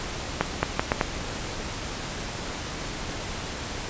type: accelerating click train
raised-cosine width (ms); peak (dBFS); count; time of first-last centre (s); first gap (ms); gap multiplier
0.5; -5; 5; 0.41-1.012; 220; 0.75
effects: pink hiss -33 dBFS RMS until 3.89 s + resampled to 16000 Hz